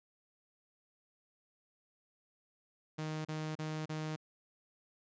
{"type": "tone bursts", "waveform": "sawtooth", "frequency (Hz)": 155.56, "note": "D#3", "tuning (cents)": 0, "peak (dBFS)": -33, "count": 4, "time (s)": [2.98, 4.162], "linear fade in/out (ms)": 10, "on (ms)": 270, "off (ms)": 34, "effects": ["resampled to 16000 Hz"]}